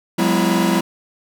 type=tone cluster; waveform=45% pulse; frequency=181.3 / 204.9 / 249.9 / 334.7 / 961 Hz; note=F#3 / G#3 / B3 / E4 / B5; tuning=-35 / -23 / +21 / +26 / -48 cents; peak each=-20 / -20 / -23 / -20 / -26 dBFS; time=0.18-0.81 s; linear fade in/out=10 ms; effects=none